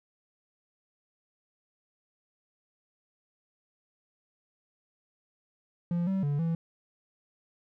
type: tone with pitch steps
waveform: triangle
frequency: 172.7 / 192.1 / 144 / 165.6 Hz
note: F3 / G3 / D3 / E3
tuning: -19 / -35 / -34 / +8 cents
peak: -24 dBFS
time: 5.91-6.55 s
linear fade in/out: 2 ms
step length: 160 ms
effects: none